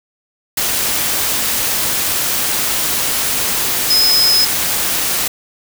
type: tone in noise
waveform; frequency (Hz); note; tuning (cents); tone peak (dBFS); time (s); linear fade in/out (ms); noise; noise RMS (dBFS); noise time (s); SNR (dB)
sine; 5100; D#8; +42; -10; 3.9-4.45; 5; white; -17; 0.57-5.28; +4
effects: none